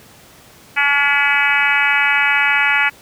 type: harmonic tone with a mistuned harmonic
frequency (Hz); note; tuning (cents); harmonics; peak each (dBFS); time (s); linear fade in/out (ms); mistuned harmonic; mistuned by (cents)
284.7; C#4; +46; 3 / 4 / 5 / 6 / 7 / 8 / 9 / 10; -22 / -27 / -19 / -20 / -19 / -18 / -20 / -29; 0.76-2.9; 20; 10; +51
effects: pink hiss -44 dBFS RMS until 3.01 s + high-pass 80 Hz 12 dB/octave